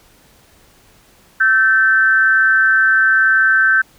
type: tone with amplitude modulation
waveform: sine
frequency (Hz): 1546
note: G6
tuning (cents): -24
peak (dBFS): -6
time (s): 1.4-3.82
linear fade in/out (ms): 10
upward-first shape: sine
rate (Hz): 221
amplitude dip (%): 70
effects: pink hiss -50 dBFS RMS until 3.98 s